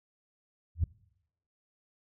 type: tone with exponential growth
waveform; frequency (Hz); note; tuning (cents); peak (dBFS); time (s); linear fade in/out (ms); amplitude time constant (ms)
sine; 82.7; E2; +6; -19; 0.75-0.84; 5; 18
effects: noise-tail reverb RT60 0.8 s tail -23 dB re dry + tanh soft clip ceiling -18 dBFS